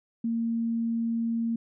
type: tone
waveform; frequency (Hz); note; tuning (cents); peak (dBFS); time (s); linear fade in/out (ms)
sine; 230; A#3; -23; -25; 0.24-1.56; 5
effects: none